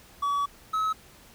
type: tone pair in turn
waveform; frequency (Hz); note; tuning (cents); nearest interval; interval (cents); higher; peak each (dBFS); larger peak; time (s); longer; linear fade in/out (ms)
triangle; 1138 / 1286.1; C#6 / E6; +45 / -43; major second; 212; second; -22; neither; 0.22-0.46 / 0.73-0.93; first; 10
effects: pink hiss -53 dBFS RMS until 1.34 s